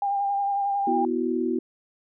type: tone with vibrato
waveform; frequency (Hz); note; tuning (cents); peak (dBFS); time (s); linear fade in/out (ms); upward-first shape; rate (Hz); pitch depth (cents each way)
sine; 800; G5; +35; -22; 0.02-1.05; 2; sine; 11; 23
type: chord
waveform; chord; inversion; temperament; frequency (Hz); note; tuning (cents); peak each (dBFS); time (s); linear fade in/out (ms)
sine; B suspended fourth; none; equal; 246.9 / 329.6 / 370; B3 / E4 / F#4; 0 / 0 / 0; -27; 0.87-1.59; 5
effects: none